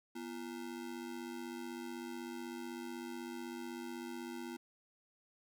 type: ring-modulated tone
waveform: square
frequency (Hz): 292.6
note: D4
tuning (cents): -6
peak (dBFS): -40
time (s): 0.15-4.57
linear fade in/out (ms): 10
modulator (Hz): 48
effects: none